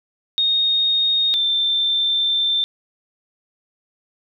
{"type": "tone pair in turn", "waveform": "sine", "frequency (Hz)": [3713, 3565], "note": ["A#7", "A7"], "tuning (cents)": [-8, 22], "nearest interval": "minor second", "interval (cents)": 70, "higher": "first", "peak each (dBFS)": [-15, -16], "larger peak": "first", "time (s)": [[0.38, 1.34], [1.34, 2.64]], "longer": "second", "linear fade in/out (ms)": 0, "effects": []}